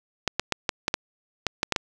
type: clicks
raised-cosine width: 0.2 ms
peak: -5 dBFS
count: 10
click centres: 0.277 / 0.396 / 0.523 / 0.692 / 0.881 / 0.941 / 1.467 / 1.631 / 1.723 / 1.762 s
effects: none